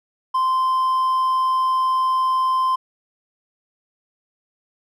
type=tone with hard clipping; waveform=triangle; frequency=1039 Hz; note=C6; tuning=12 cents flat; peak=-17 dBFS; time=0.34-2.76 s; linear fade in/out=10 ms; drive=5 dB; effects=none